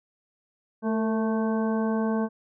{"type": "harmonic tone with a mistuned harmonic", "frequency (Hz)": 220, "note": "A3", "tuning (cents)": 0, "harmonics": [1, 2, 3, 4, 5, 7], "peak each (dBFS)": [-24, -30, -34, -36, -38, -41], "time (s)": [0.82, 2.29], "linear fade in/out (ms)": 50, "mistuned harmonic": 2, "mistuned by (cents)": 39, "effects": []}